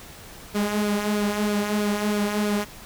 sawtooth tone with flanger, 207.7 Hz, G#3, in tune, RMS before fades -24 dBFS, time 0.54-2.65 s, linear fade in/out 20 ms, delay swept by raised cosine 1 to 4.6 ms, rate 3.1 Hz, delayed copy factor -0.55, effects pink hiss -43 dBFS RMS until 2.85 s

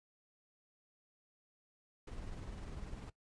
brown noise with tremolo, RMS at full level -44 dBFS, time 2.07-3.1 s, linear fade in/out 5 ms, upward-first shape triangle, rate 20 Hz, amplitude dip 45%, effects noise-tail reverb RT60 0.1 s tail -18 dB re dry + resampled to 22050 Hz

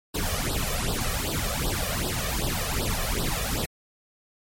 pink noise with flanger, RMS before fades -27 dBFS, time 0.14-3.66 s, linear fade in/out 10 ms, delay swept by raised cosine 0.22 to 1.72 ms, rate 2.6 Hz, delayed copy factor +1, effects MP3 64 kbps

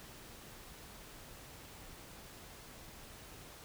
silence, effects pink hiss -53 dBFS RMS until 3.64 s

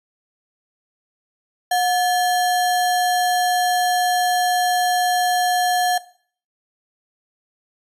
sine tone with sample-and-hold, 724 Hz, F#5, 38 cents flat, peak -15 dBFS, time 1.71-5.98 s, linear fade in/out 5 ms, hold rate 2450 Hz, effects noise-tail reverb RT60 0.5 s tail -17 dB re dry + resampled to 32000 Hz

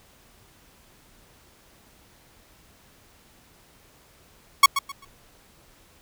sawtooth tone with echo, 1108.7 Hz, C#6, in tune, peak -5 dBFS, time 4.63-4.66 s, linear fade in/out 5 ms, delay 130 ms, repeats 3, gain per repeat -12 dB, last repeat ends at 5.05 s, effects pink hiss -56 dBFS RMS until 6.01 s

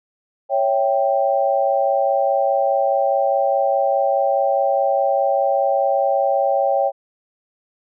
sine chord, C# diminished, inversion none, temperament equal, 554.4 / 659.3 / 784 Hz, C#5 / E5 / G5, 0 / 0 / 0 cents, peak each -18 / -22 / -19 dBFS, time 0.49-6.92 s, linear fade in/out 50 ms, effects none

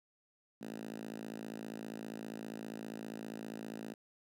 5% pulse tone with high-pass filter, 55 Hz, A1, in tune, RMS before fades -45 dBFS, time 0.61-3.94 s, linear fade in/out 5 ms, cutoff 220 Hz, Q 3.1, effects none

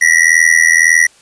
square tone with amplitude modulation, 1931 Hz, B6, 39 cents flat, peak -3 dBFS, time 0.01-1.07 s, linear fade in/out 10 ms, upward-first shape sine, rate 81.8 Hz, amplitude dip 100%, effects white hiss -47 dBFS RMS until 1.21 s + resampled to 22050 Hz

